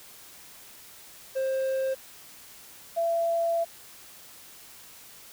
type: tone pair in turn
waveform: triangle / sine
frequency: 530 / 672.5 Hz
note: C5 / E5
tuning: +22 / +34 cents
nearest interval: major third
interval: 412 cents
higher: second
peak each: -23 dBFS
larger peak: neither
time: 1.35-1.95 / 2.96-3.65 s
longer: second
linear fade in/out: 20 ms
effects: white hiss -49 dBFS RMS until 5.32 s